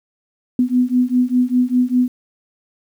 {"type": "beating tone pair", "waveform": "sine", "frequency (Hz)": [247, 252], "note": ["B3", "B3"], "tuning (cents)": [0, 35], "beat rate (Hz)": 5, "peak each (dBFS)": -16, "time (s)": [0.59, 2.08], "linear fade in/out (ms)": 2, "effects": ["8-bit"]}